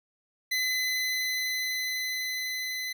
25% pulse tone with level ramp, 2022 Hz, B6, 40 cents sharp, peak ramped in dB -22 to -28 dBFS, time 0.51-2.93 s, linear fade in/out 10 ms, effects none

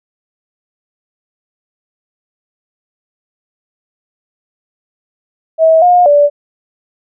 sine tone with pitch steps, 645 / 714 / 581 Hz, E5 / F5 / D5, -38 / +38 / -19 cents, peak -4 dBFS, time 5.58-6.3 s, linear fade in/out 50 ms, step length 240 ms, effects none

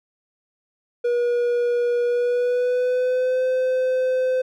triangle tone with pitch glide, 481.5 to 513.1 Hz, B4 to C5, -44 to -34 cents, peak -16 dBFS, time 1.04-4.42 s, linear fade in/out 10 ms, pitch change +110 cents, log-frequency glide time 2.04-3.44 s, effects none

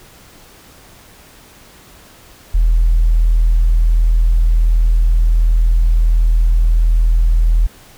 sine tone, 40.69 Hz, E1, 22 cents flat, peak -7 dBFS, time 2.54-7.67 s, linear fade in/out 10 ms, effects tanh soft clip ceiling -5 dBFS + pink hiss -43 dBFS RMS until 7.97 s

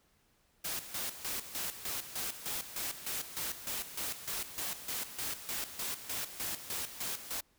white noise with tremolo, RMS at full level -37 dBFS, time 0.64-7.41 s, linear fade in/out 10 ms, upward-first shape square, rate 3.3 Hz, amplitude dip 70%, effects pink hiss -71 dBFS RMS until 7.58 s

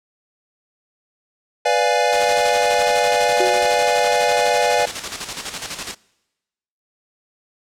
square chord, B diminished seventh, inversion none, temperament equal, 493.9 / 587.3 / 698.5 / 830.6 Hz, B4 / D5 / F5 / Ab5, 0 / 0 / 0 / 0 cents, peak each -21 dBFS, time 1.65-4.86 s, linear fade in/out 10 ms
white noise with tremolo, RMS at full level -24 dBFS, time 2.12-5.95 s, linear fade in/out 10 ms, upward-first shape square, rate 12 Hz, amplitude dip 55%
sine tone with exponential decay, 369 Hz, F#4, 5 cents flat, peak -16 dBFS, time 3.4-3.96 s, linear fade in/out 2 ms, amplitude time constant 120 ms
effects noise-tail reverb RT60 1.0 s tail -24 dB re dry + low-pass 7000 Hz 12 dB/octave

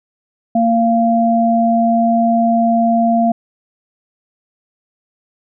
sine tone pair together, 230.3 / 690 Hz, A#3 / F5, -21 / -21 cents, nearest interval octave + perfect fifth, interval 1900 cents, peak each -13 dBFS, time 0.55-3.32 s, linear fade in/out 5 ms, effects none

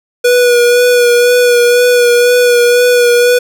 square tone with vibrato, 486.2 Hz, B4, 27 cents flat, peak -6 dBFS, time 0.24-3.39 s, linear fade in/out 10 ms, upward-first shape sine, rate 2 Hz, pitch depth 22 cents each way, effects none

